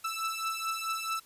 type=beating tone pair; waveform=sawtooth; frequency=1318.5 / 1323.1 Hz; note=E6 / E6; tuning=0 / +6 cents; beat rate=4.6 Hz; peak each=-31 dBFS; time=0.04-1.2 s; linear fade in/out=10 ms; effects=white hiss -58 dBFS RMS until 1.25 s + resampled to 32000 Hz